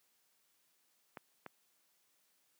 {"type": "clicks", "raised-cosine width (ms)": 0.5, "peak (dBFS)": -30, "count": 2, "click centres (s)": [1.172, 1.463], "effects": ["white hiss -75 dBFS RMS until 2.59 s", "high-pass 150 Hz 12 dB/octave"]}